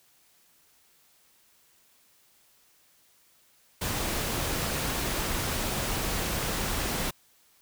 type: noise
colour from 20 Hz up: pink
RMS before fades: -30 dBFS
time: 3.81-7.11 s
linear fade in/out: 10 ms
effects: white hiss -63 dBFS RMS until 7.61 s